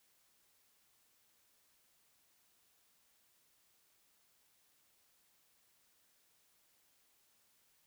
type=silence; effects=white hiss -73 dBFS RMS until 7.86 s